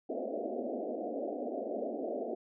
white band-pass noise, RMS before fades -37 dBFS, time 0.09-2.35 s, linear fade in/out 10 ms, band 220 to 710 Hz, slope 96 dB/octave, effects none

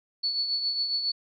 sine tone with tremolo, 4435 Hz, C#8, in tune, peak -23 dBFS, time 0.23-1.12 s, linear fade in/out 10 ms, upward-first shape triangle, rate 7.3 Hz, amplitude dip 55%, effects none

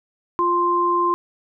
sine tone pair together, 349.2 / 1046.5 Hz, F4 / C6, 0 / 0 cents, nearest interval octave + perfect fifth, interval 1900 cents, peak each -22 / -17 dBFS, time 0.39-1.14 s, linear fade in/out 0 ms, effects none

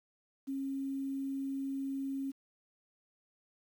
sine tone with quantisation, 272.1 Hz, C#4, 32 cents flat, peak -34 dBFS, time 0.47-2.32 s, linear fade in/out 20 ms, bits 10, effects none

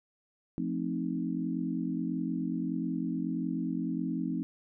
sine chord, F dominant seventh, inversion none, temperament equal, 174.61 / 220 / 261.6 / 311.1 Hz, F3 / A3 / C4 / Eb4, 0 / 0 / 0 / 0 cents, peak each -35 / -37 / -34 / -36 dBFS, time 0.58-4.43 s, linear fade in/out 0 ms, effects none

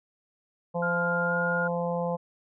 harmonic tone, 172.4 Hz, F3, 22 cents flat, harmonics 1 / 3 / 4 / 5 / 6, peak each -31 / -29 / -36 / -35 / -39 dBFS, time 0.74-2.17 s, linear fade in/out 20 ms
sine tone with pitch glide, 1406 to 1420.7 Hz, F6 to F6, +11 to +29 cents, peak -27 dBFS, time 0.82-1.68 s, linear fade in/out 10 ms, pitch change +18 cents, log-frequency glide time 1.27-1.33 s
effects none

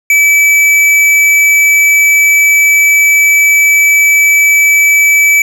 sine tone with hard clipping, 2302 Hz, D7, 35 cents flat, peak -6 dBFS, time 0.1-5.42 s, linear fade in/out 2 ms, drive 12 dB, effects none

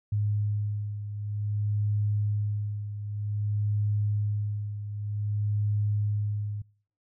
sine beating tone pair, 104 / 104.53 Hz, G#2 / G#2, +3 / +12 cents, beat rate 0.53 Hz, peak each -27 / -33 dBFS, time 0.12-6.62 s, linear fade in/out 5 ms, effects noise-tail reverb RT60 0.5 s tail -25 dB re dry

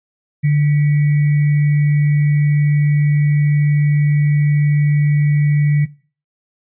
sine tone with sample-and-hold, 146.83 Hz, D3, in tune, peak -10 dBFS, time 0.43-5.86 s, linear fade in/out 20 ms, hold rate 2100 Hz, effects noise-tail reverb RT60 0.4 s tail -19 dB re dry + resampled to 8000 Hz

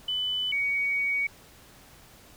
sine tone pair in turn, 3000 / 2247 Hz, F#7 / C#7, +23 / +23 cents, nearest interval perfect fourth, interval 500 cents, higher first, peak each -26 / -24 dBFS, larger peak second, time 0.08-0.52 / 0.52-1.27 s, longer second, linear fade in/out 5 ms, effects pink hiss -53 dBFS RMS until 2.36 s

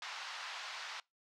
pink band-pass noise, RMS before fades -45 dBFS, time 0.02-1 s, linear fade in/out 2 ms, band 880 to 5300 Hz, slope 24 dB/octave, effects noise-tail reverb RT60 0.2 s tail -24 dB re dry

